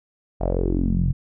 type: tone with low-pass filter sweep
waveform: sawtooth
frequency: 44.79 Hz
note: F1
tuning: 44 cents sharp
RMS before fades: -21 dBFS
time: 0.4-1.13 s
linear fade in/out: 20 ms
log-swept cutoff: 710 to 130 Hz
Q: 5
effects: none